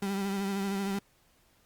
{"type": "tone with vibrato", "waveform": "35% pulse", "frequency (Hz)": 197, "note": "G3", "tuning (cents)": 9, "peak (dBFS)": -28, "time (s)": [0.02, 0.99], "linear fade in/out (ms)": 5, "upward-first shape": "triangle", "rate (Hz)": 13, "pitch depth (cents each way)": 42, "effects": ["pink hiss -66 dBFS RMS until 1.65 s", "Opus 48 kbps"]}